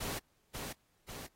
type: noise with echo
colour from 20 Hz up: pink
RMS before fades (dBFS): -39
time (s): 0-0.19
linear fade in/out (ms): 10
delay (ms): 540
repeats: 2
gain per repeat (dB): -4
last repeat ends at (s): 1.27
effects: pink hiss -74 dBFS RMS until 1.35 s + AAC 48 kbps